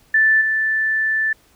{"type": "tone with level steps", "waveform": "sine", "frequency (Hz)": 1760, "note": "A6", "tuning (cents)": 0, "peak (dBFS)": [-11, -16], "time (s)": [0.14, 1.33], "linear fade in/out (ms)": 5, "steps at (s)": 0.41, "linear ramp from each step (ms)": 5, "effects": ["pink hiss -55 dBFS RMS until 1.55 s"]}